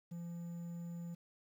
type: tone with quantisation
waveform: triangle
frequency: 171 Hz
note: F3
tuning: 36 cents flat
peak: -40 dBFS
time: 0.11-1.15 s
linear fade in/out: 10 ms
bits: 11
effects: none